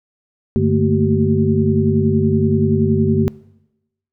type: tone cluster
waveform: sine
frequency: 96.8 / 147.6 / 219.3 / 229.9 / 382.5 Hz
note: G2 / D3 / A3 / A#3 / G4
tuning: -21 / +9 / -6 / -24 / -42 cents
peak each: -19 dBFS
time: 0.56-3.28 s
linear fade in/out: 0 ms
effects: noise-tail reverb RT60 0.9 s tail -22 dB re dry